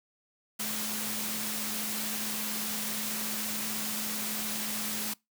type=tone in noise; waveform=sine; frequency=214.6 Hz; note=A3; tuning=43 cents flat; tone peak=-40 dBFS; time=0.59-5.14 s; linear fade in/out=10 ms; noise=white; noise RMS=-34 dBFS; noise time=0.59-5.14 s; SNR=-9 dB; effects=noise-tail reverb RT60 0.2 s tail -24 dB re dry + high-pass 100 Hz 12 dB/octave